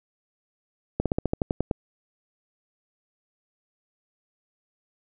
slowing click train, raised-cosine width 2 ms, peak -10 dBFS, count 10, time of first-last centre 1-1.712 s, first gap 57 ms, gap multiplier 1.08, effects none

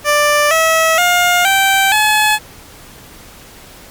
15% pulse tone with pitch steps, 590 / 647.1 / 709.8 / 778.5 / 853.9 Hz, D5 / E5 / F5 / G5 / G#5, +8 / -32 / +28 / -12 / +48 cents, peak -3 dBFS, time 0.04-2.39 s, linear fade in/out 50 ms, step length 470 ms, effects pink hiss -38 dBFS RMS until 3.9 s + MP3 96 kbps

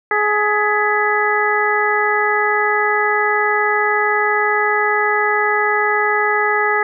harmonic tone with a mistuned harmonic, 419.7 Hz, G#4, 18 cents sharp, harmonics 1 / 2 / 3 / 4 / 5, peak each -20 / -20 / -20 / -20 / -20 dBFS, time 0.11-6.83 s, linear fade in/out 2 ms, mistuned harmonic 5, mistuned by -89 cents, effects none

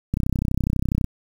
click train, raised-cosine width 5 ms, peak -9 dBFS, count 30, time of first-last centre 0.14-1.043 s, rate 32.1 Hz, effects 7-bit

